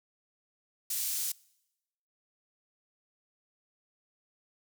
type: high-pass noise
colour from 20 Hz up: pink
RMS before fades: -33 dBFS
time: 0.9-1.32 s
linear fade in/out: 5 ms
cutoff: 6700 Hz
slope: 12 dB/octave
effects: noise-tail reverb RT60 0.9 s tail -24 dB re dry